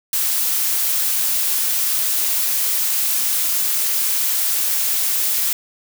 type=noise; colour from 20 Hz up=blue; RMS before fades=-19 dBFS; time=0.13-5.53 s; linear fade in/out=2 ms; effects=none